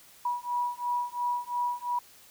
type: beating tone pair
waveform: sine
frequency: 970 / 972.9 Hz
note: B5 / B5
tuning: -31 / -26 cents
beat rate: 2.9 Hz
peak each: -31 / -31 dBFS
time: 0.25-1.99 s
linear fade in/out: 5 ms
effects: white hiss -55 dBFS RMS until 2.3 s